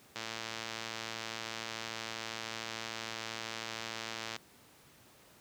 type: click train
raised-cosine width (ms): 0.2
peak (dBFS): -21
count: 476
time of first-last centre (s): 0.16-4.364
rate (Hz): 113
effects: pink hiss -60 dBFS RMS until 5.4 s + high-pass 100 Hz 12 dB/octave